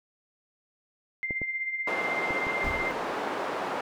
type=tone with tremolo; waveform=sine; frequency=2093 Hz; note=C7; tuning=in tune; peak=-26 dBFS; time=1.23-2.91 s; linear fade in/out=0 ms; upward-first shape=triangle; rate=16 Hz; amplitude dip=65%
type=clicks; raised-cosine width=2 ms; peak=-22 dBFS; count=4; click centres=1.308 / 1.417 / 2.307 / 2.468 s
type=band-pass noise; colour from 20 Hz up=white; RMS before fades=-32 dBFS; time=1.87-3.81 s; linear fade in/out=5 ms; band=310 to 1000 Hz; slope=12 dB/octave
type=noise with exponential decay; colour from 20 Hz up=brown; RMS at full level=-30 dBFS; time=2.64-3.15 s; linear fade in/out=1 ms; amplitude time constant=110 ms
effects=none

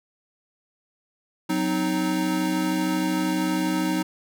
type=chord; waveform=square; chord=C diminished; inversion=second; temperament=equal with one note detuned; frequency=185 / 258.3 / 311.1 Hz; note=Gb3 / C4 / Eb4; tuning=0 / -22 / 0 cents; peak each=-28 / -30 / -25 dBFS; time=1.49-4.03 s; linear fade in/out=10 ms; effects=none

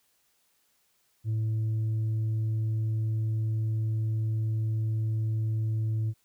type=tone with tanh clipping; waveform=triangle; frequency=110 Hz; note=A2; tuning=in tune; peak=-26 dBFS; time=1.24-6.14 s; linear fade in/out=50 ms; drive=7 dB; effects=white hiss -70 dBFS RMS until 6.24 s

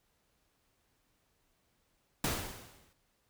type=noise with exponential decay; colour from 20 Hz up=pink; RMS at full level=-30 dBFS; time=2.24-2.93 s; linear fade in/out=2 ms; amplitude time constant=150 ms; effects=pink hiss -75 dBFS RMS until 3.29 s

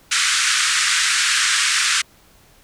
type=band-pass noise; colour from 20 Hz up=pink; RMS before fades=-18 dBFS; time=0.11-2.02 s; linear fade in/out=10 ms; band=1300 to 9100 Hz; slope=48 dB/octave; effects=pink hiss -52 dBFS RMS until 2.63 s

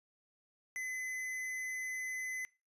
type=tone with tanh clipping; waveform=sine; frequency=2027 Hz; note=B6; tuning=45 cents sharp; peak=-39 dBFS; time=0.76-2.45 s; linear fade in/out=0 ms; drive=14 dB; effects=noise-tail reverb RT60 0.3 s tail -22 dB re dry + resampled to 32000 Hz

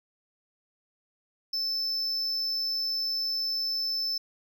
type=tone; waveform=triangle; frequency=5274 Hz; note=E8; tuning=in tune; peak=-26 dBFS; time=1.53-4.18 s; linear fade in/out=5 ms; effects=none

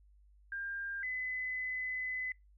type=tone pair in turn; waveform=sine; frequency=1600 / 2016 Hz; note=G6 / B6; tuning=+35 / +35 cents; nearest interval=major third; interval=400 cents; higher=second; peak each=-37 / -35 dBFS; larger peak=second; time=0.52-1.03 / 1.03-2.32 s; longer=second; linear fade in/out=2 ms; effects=noise-tail reverb RT60 0.2 s tail -24 dB re dry + added 50 Hz sine -60 dBFS peak until 2.57 s

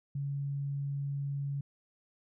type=tone; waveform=sine; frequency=140.5 Hz; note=C#3; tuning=24 cents sharp; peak=-32 dBFS; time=0.15-1.61 s; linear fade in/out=5 ms; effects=none

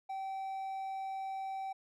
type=tone; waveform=triangle; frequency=772 Hz; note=G5; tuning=27 cents flat; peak=-35 dBFS; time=0.09-1.73 s; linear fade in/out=10 ms; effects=none

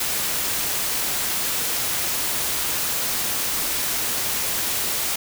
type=noise; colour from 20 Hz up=white; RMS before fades=-24 dBFS; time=0-5.16 s; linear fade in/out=5 ms; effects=none

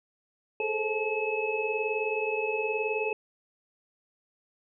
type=tone cluster; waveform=sine; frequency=421.9 / 440.9 / 529 / 862 / 2583 Hz; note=G#4 / A4 / C5 / A5 / E7; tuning=+27 / +4 / +19 / -36 / -36 cents; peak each=-33 / -31 / -38 / -36 / -32 dBFS; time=0.6-3.13 s; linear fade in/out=2 ms; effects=none

